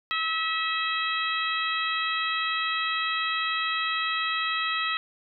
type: harmonic tone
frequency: 647 Hz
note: E5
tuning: 32 cents flat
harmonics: 2 / 3 / 4 / 5 / 6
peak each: -29 / -31 / -32 / -33 / -34 dBFS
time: 0.11-4.97 s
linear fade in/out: 0 ms
effects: none